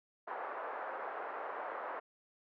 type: band-pass noise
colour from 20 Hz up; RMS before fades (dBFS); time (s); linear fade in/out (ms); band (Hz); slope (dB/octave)
pink; -42; 0.27-2; 10; 510 to 1500; 24
effects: none